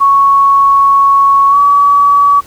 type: tone with pitch glide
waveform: sine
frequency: 1108.7 to 1139.2 Hz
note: C#6 to C#6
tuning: 0 to +47 cents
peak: -4 dBFS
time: 0-2.41 s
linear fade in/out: 20 ms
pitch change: +47 cents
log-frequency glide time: 1.49-1.58 s
effects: pink hiss -38 dBFS RMS until 2.46 s